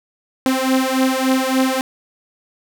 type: beating tone pair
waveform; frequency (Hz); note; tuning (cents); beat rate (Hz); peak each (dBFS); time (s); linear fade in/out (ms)
sawtooth; 260.1 / 263.6; C4 / C4; -10 / +13; 3.5; -14; 0.46-1.81; 0
effects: none